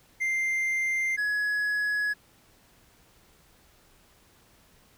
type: tone pair in turn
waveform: triangle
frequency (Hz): 2093 / 1682.5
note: C7 / G#6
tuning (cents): 0 / +22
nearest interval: major third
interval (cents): 378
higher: first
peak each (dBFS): -23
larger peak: neither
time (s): 0.2-1.17 / 1.17-2.14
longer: neither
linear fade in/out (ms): 20
effects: pink hiss -60 dBFS RMS until 4.97 s